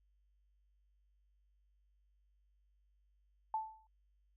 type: tone with exponential decay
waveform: sine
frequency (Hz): 877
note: A5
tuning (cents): -6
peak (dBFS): -31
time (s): 3.54-3.87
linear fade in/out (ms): 2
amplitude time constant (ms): 71
effects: added 50 Hz sine -70 dBFS peak until 4.36 s